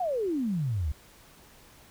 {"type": "exponential sweep", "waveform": "sine", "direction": "down", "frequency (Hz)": [763, 67.7], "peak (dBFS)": -26, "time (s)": [0, 0.92], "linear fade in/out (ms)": 5, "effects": ["pink hiss -55 dBFS RMS until 1.9 s"]}